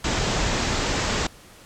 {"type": "low-pass noise", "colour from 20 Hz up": "pink", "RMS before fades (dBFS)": -24, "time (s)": [0.04, 1.27], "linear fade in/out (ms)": 5, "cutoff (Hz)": 7800, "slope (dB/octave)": 96, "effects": ["pink hiss -48 dBFS RMS until 1.65 s", "low-pass 12000 Hz 12 dB/octave"]}